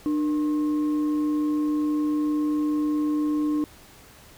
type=tone with frequency modulation; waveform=sine; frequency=300 Hz; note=D4; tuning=37 cents sharp; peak=-21 dBFS; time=0.06-3.64 s; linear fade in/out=0 ms; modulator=773 Hz; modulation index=0.24; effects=pink hiss -50 dBFS RMS until 4.37 s